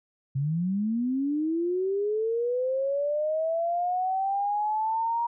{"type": "linear sweep", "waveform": "sine", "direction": "up", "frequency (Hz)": [130.81, 947], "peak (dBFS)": -24, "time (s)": [0.35, 5.27], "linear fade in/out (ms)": 10, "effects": []}